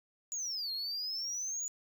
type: exponential two-way sweep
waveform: sine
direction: down then up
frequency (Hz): 6950 to 4190 to 6950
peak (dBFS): -32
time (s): 0.32-1.68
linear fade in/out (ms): 0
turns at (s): 0.72
effects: tanh soft clip ceiling -34 dBFS